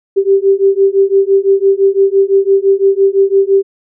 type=beating tone pair; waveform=sine; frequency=388.7 / 394.6 Hz; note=G4 / G4; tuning=-15 / +11 cents; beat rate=5.9 Hz; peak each=-10 dBFS; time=0.16-3.63 s; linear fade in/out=20 ms; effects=none